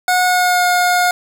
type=tone with pitch glide; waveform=25% pulse; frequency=728 to 716.7 Hz; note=F#5 to F5; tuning=-28 to +45 cents; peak=-8 dBFS; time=0.08-1.11 s; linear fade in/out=2 ms; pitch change=-27 cents; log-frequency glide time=0.24-0.64 s; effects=7-bit